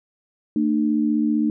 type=tone pair together; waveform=sine; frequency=225.3 / 300.8 Hz; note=A3 / D4; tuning=+41 / +42 cents; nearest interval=perfect fourth; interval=501 cents; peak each=-20 dBFS; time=0.56-1.5 s; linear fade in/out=2 ms; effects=none